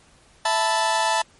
sawtooth chord, E suspended fourth, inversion none, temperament just, 659.3 / 879 / 988.9 Hz, E5 / A5 / B5, 0 / -2 / +2 cents, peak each -22 / -17 / -21 dBFS, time 0.45-1.22 s, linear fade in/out 5 ms, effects pink hiss -55 dBFS RMS until 1.39 s + MP3 48 kbps

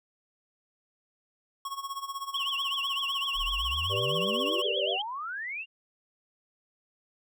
square tone with tremolo, 1100 Hz, C#6, 14 cents flat, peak -32 dBFS, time 1.65-4.62 s, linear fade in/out 2 ms, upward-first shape sine, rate 16 Hz, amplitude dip 80%
sine tone with vibrato, 3033 Hz, F#7, 42 cents sharp, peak -29 dBFS, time 2.34-5.02 s, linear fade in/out 5 ms, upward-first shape triangle, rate 7.9 Hz, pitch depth 200 cents each way
sine exponential sweep, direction up, 32.83 to 2869 Hz, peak -33 dBFS, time 3.34-5.66 s, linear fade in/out 50 ms
sine chord, G major, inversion none, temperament just, 392 / 490 / 588 Hz, G4 / B4 / D5, 0 / -14 / +2 cents, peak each -34 dBFS, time 3.89-4.98 s, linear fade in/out 50 ms
effects none

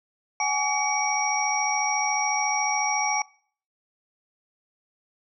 sine tone cluster, 768 / 842 / 1143 / 2260 / 5640 Hz, G5 / G#5 / D6 / C#7 / F8, -36 / +24 / -47 / +33 / +16 cents, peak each -30 / -26 / -34 / -28 / -29 dBFS, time 0.4-3.22 s, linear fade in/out 2 ms, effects noise-tail reverb RT60 0.5 s tail -22 dB re dry

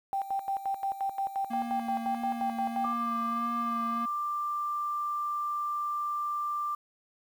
sine tone with tremolo, 784 Hz, G5, in tune, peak -27 dBFS, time 0.13-2.93 s, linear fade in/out 0 ms, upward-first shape square, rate 5.7 Hz, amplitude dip 75%
square tone with vibrato, 233.1 Hz, A#3, in tune, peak -35 dBFS, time 1.5-4.06 s, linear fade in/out 10 ms, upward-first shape sine, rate 1.6 Hz, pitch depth 20 cents each way
sine tone, 1184 Hz, D6, 14 cents sharp, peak -29 dBFS, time 2.84-6.75 s, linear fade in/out 5 ms
effects low-pass 3000 Hz 12 dB/octave + 9-bit

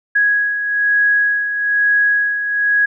sine beating tone pair, 1661.2 / 1662.3 Hz, G#6 / G#6, 0 / +1 cents, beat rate 1.1 Hz, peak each -21 / -13 dBFS, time 0.15-2.86 s, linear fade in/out 10 ms, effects none

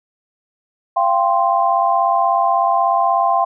sine chord, F suspended second, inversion none, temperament equal with one note detuned, 687.6 / 784 / 1046.5 Hz, F5 / G5 / C6, -27 / 0 / 0 cents, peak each -17 dBFS, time 0.96-3.45 s, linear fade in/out 10 ms, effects none

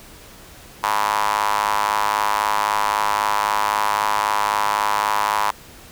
square tone with high-pass filter, 51.91 Hz, G#1, in tune, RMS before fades -20 dBFS, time 0.83-5.51 s, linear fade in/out 5 ms, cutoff 970 Hz, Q 4.9, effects pink hiss -43 dBFS RMS until 5.91 s

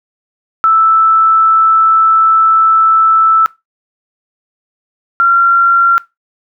sine tone pair in turn, 1318.5 / 1373.5 Hz, E6 / F6, 0 / -29 cents, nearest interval minor second, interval 71 cents, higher second, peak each -5 dBFS, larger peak neither, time 0.64-3.46 / 5.2-5.98 s, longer first, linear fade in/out 0 ms, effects noise-tail reverb RT60 0.2 s tail -20 dB re dry

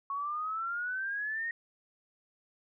sine exponential sweep, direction up, 1102 to 1875 Hz, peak -32 dBFS, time 0.1-1.51 s, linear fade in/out 2 ms, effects none

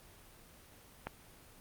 click, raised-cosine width 0.5 ms, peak -22 dBFS, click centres 1.07 s, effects pink hiss -58 dBFS RMS until 1.6 s + Opus 24 kbps

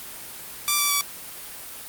5% pulse tone with pitch steps, 1174.7 / 1160.5 / 1146.5 Hz, D6 / D6 / D6, 0 / -21 / -42 cents, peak -8 dBFS, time 0.68-1.01 s, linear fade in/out 0 ms, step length 110 ms, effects white hiss -38 dBFS RMS until 1.88 s + Opus 32 kbps

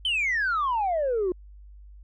sine exponential sweep, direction down, 3136 to 349.2 Hz, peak -21 dBFS, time 0.05-1.32 s, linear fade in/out 2 ms, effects tanh soft clip ceiling -20 dBFS + added 50 Hz sine -44 dBFS peak until 2.03 s

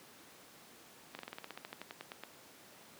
slowing click train, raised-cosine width 0.3 ms, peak -27 dBFS, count 16, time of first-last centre 1.15-2.236 s, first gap 40 ms, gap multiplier 1.08, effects pink hiss -57 dBFS RMS until 2.99 s + high-pass 200 Hz 12 dB/octave

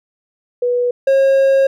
sine / triangle tone pair in turn, 489 / 541.2 Hz, B4 / C#5, -17 / -42 cents, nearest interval major second, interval 175 cents, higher second, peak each -13 / -7 dBFS, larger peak second, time 0.62-0.91 / 1.07-1.67 s, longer second, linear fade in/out 5 ms, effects none

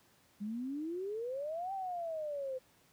sine exponential two-way sweep, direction up then down, 199.3 to 789 to 509 Hz, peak -36 dBFS, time 0.4-2.59 s, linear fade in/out 20 ms, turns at 1.73 s, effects pink hiss -67 dBFS RMS until 2.92 s + high-pass 80 Hz 12 dB/octave

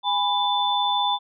sine tone cluster, 816 / 991 / 3520 Hz, G#5 / B5 / A7, -31 / +6 / 0 cents, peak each -24 dBFS, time 0.03-1.19 s, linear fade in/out 50 ms, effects none

